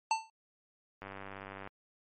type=tone with exponential decay; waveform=square; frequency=890 Hz; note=A5; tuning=20 cents sharp; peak=-24 dBFS; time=0.11-0.3 s; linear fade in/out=2 ms; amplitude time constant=40 ms
type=click train; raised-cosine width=0.5 ms; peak=-29 dBFS; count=65; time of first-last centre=1.02-1.674 s; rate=97.8 Hz
effects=MP3 32 kbps